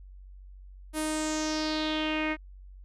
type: tone with low-pass filter sweep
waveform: sawtooth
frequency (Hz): 310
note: D#4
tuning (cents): -6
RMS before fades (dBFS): -30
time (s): 0.93-2.37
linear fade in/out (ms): 50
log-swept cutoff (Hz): 11000 to 2100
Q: 4.1
effects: added 47 Hz sine -45 dBFS peak until 2.84 s